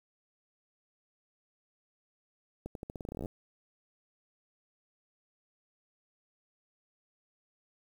accelerating click train, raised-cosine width 2 ms, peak -26 dBFS, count 17, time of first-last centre 2.66-3.258 s, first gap 92 ms, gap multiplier 0.86, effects 9-bit

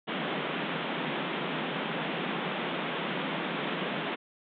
pink band-pass noise, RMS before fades -33 dBFS, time 0.07-4.16 s, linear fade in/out 20 ms, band 150 to 3600 Hz, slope 96 dB/octave, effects none

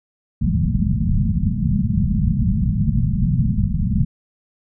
white low-pass noise, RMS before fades -18 dBFS, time 0.41-4.05 s, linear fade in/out 10 ms, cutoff 220 Hz, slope 96 dB/octave, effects none

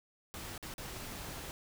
pink noise with dropouts, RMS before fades -44 dBFS, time 0.34-1.51 s, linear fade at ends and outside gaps 0 ms, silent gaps 0.578-0.627 / 0.739-0.781 s, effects none

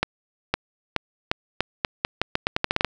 accelerating click train, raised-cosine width 0.3 ms, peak -4 dBFS, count 16, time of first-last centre 0.03-2.847 s, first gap 510 ms, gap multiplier 0.83, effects none

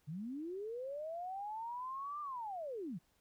sine linear two-way sweep, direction up then down, 138.7 to 1200 to 142 Hz, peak -40 dBFS, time 0.07-2.99 s, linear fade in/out 20 ms, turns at 2.21 s, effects pink hiss -75 dBFS RMS until 3.2 s

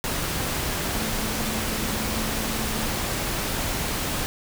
sine tone in noise, 219.6 Hz, A3, 3 cents flat, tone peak -33 dBFS, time 0.95-2.86 s, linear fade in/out 0 ms, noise pink, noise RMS -27 dBFS, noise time 0.04-4.26 s, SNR -9 dB, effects none

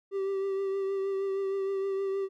triangle tone with vibrato, 390 Hz, G4, 9 cents flat, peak -26 dBFS, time 0.11-2.29 s, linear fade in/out 50 ms, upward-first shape triangle, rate 6.4 Hz, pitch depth 26 cents each way, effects none

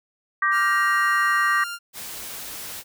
sine chord, G minor, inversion second, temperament equal with one note detuned, 1174.7 / 1568 / 1887.4 Hz, D6 / G6 / Bb6, 0 / 0 / +21 cents, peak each -21 / -24 / -22 dBFS, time 0.42-1.64 s, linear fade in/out 5 ms
sawtooth tone, 1396.9 Hz, F6, in tune, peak -26 dBFS, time 0.51-1.79 s, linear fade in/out 50 ms
white noise, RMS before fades -35 dBFS, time 1.93-2.84 s, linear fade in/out 50 ms
effects none

